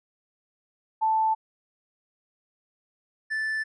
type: tone pair in turn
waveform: sine / triangle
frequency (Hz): 880 / 1756.5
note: A5 / A6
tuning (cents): 0 / -3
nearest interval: octave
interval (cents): 1197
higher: second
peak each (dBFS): -20 / -24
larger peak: first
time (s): 1.01-1.35 / 3.3-3.64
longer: neither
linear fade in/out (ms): 20
effects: resampled to 22050 Hz